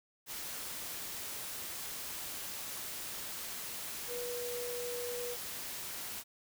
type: tone in noise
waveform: sine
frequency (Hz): 485.6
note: B4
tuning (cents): -29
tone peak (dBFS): -38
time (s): 4.07-5.37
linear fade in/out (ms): 50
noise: white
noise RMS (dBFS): -42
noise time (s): 0.26-6.24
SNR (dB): +1
effects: none